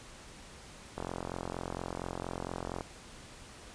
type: click train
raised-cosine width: 1 ms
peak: -22 dBFS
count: 82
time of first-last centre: 0.98-2.808 s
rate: 44.3 Hz
effects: pink hiss -51 dBFS RMS until 3.74 s + resampled to 22050 Hz